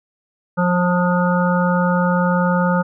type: harmonic tone with a mistuned harmonic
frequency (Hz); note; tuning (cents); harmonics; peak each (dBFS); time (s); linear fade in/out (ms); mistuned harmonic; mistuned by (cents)
177.9; F3; +32; 1 / 3 / 5 / 7 / 8; -16 / -21 / -23 / -24 / -25; 0.57-2.83; 20; 8; +21
effects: none